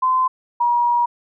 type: tone pair in turn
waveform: sine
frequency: 1029 / 956.8 Hz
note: C6 / A#5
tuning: -29 / +45 cents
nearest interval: minor second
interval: 126 cents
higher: first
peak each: -14 dBFS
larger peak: neither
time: 0.02-0.28 / 0.6-1.06 s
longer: second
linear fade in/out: 10 ms
effects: none